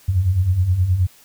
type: beating tone pair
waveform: sine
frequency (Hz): 84.5 / 94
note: E2 / F#2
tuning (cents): +43 / +28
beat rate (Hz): 9.5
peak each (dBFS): -22 / -15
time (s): 0.08-1.07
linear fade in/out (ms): 10
effects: white hiss -50 dBFS RMS until 1.24 s